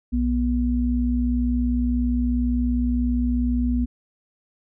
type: tone pair together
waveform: sine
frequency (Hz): 60.95 / 243.8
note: B1 / B3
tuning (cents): -22 / -22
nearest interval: 2 octaves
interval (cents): 2400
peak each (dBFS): -22 / -21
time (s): 0.12-3.86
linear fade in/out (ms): 20
effects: none